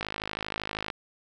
click train, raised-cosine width 0.3 ms, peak -15 dBFS, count 48, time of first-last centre 0.01-0.902 s, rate 52.7 Hz, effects none

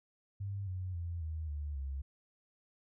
sine tone with pitch steps, 99.2 / 92.02 / 85.37 / 79.19 / 73.46 / 68.15 Hz, G2 / F#2 / F2 / D#2 / D2 / C#2, +21 / -9 / -39 / +31 / +1 / -29 cents, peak -36 dBFS, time 0.4-2.02 s, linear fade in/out 10 ms, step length 270 ms, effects none

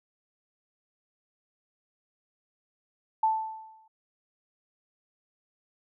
sine tone with exponential decay, 880 Hz, A5, in tune, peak -19 dBFS, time 3.23-3.88 s, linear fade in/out 5 ms, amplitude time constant 140 ms, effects none

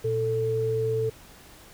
sine tone pair together, 117.4 / 442.5 Hz, A#2 / A4, +13 / +10 cents, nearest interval octave + major seventh, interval 2297 cents, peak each -29 / -24 dBFS, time 0.04-1.1 s, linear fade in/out 10 ms, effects pink hiss -50 dBFS RMS until 1.73 s

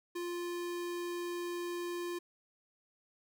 square tone, 349.2 Hz, F4, in tune, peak -37 dBFS, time 0.15-2.19 s, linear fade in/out 10 ms, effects none

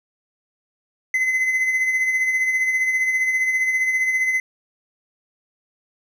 triangle tone with tremolo, 2042 Hz, C7, 43 cents flat, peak -14 dBFS, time 1.14-4.4 s, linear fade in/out 2 ms, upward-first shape sine, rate 15 Hz, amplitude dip 45%, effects none

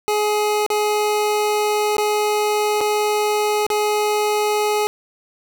25% pulse tone with dropouts, 420.5 Hz, G#4, 22 cents sharp, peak -13 dBFS, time 0.08-4.87 s, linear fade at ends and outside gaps 0 ms, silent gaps 0.664-0.702 / 1.968-1.982 / 2.807-2.812 / 3.666-3.702 s, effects none

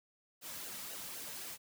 white noise with flanger, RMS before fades -45 dBFS, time 0.41-1.58 s, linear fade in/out 50 ms, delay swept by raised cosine 0.86 to 2.86 ms, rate 3.9 Hz, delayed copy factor -0.55, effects none

